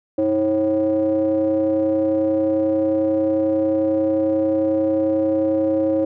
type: ring-modulated tone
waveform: triangle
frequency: 111.4 Hz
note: A2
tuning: 22 cents sharp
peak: -11 dBFS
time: 0.18-6.05 s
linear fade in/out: 5 ms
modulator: 430 Hz
effects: none